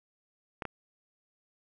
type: clicks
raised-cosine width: 0.5 ms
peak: -20 dBFS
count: 2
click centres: 0.622 / 0.653 s
effects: none